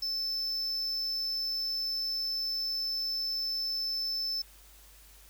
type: tone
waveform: triangle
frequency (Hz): 5274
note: E8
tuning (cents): 0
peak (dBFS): -29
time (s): 0.02-4.42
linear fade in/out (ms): 5
effects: added 50 Hz sine -56 dBFS peak until 5.29 s + white hiss -57 dBFS RMS until 5.29 s